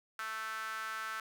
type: tone with high-pass filter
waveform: sawtooth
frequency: 220 Hz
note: A3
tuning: in tune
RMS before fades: -40 dBFS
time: 0.19-1.2 s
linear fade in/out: 2 ms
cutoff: 1400 Hz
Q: 6
effects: none